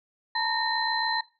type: tone cluster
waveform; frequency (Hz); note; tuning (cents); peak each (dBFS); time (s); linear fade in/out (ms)
sine; 888 / 955 / 1836 / 4071; A5 / A#5 / A#6 / C8; +16 / +42 / -27 / -48; -30; 0.35-1.21; 5
effects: noise-tail reverb RT60 0.3 s tail -18 dB re dry